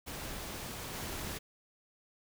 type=noise with level steps; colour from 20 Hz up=pink; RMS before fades=-42 / -40 dBFS; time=0.06-1.39 s; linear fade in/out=20 ms; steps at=0.93 s; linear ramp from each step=10 ms; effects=none